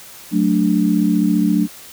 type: chord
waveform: sine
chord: D major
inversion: first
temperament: equal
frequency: 185 / 220 / 293.7 Hz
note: F#3 / A3 / D4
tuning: 0 / 0 / 0 cents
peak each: -17 dBFS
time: 0.31-1.68 s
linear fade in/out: 50 ms
effects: white hiss -39 dBFS RMS until 1.92 s